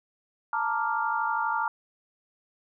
sine chord, Bb major seventh, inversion third, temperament equal, 880 / 932.3 / 1174.7 / 1396.9 Hz, A5 / Bb5 / D6 / F6, 0 / 0 / 0 / 0 cents, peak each -30 / -30 / -32 / -30 dBFS, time 0.53-1.68 s, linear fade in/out 2 ms, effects none

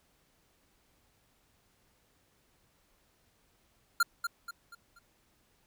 square tone with echo, 1394 Hz, F6, 4 cents flat, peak -23 dBFS, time 4-4.03 s, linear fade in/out 5 ms, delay 240 ms, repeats 4, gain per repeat -8 dB, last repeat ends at 4.99 s, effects pink hiss -70 dBFS RMS until 5.66 s

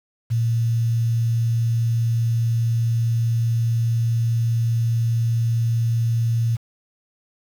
sine tone with quantisation, 115.6 Hz, A#2, 14 cents flat, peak -17 dBFS, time 0.3-6.57 s, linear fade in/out 20 ms, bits 7, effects none

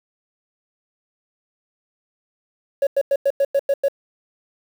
triangle tone bursts, 556 Hz, C#5, 5 cents sharp, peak -11 dBFS, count 8, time 2.82-3.884 s, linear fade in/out 5 ms, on 49 ms, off 96 ms, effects tanh soft clip ceiling -10 dBFS + 7-bit

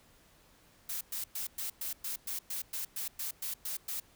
blue noise bursts, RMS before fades -37 dBFS, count 14, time 0.89-4 s, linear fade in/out 5 ms, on 120 ms, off 110 ms, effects pink hiss -63 dBFS RMS until 4.15 s

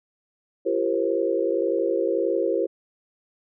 sine tone cluster, 340.6 / 391.9 / 471.2 / 533 Hz, F4 / G4 / A#4 / C5, -43 / 0 / +19 / +32 cents, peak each -26 dBFS, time 0.65-2.67 s, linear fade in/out 20 ms, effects none

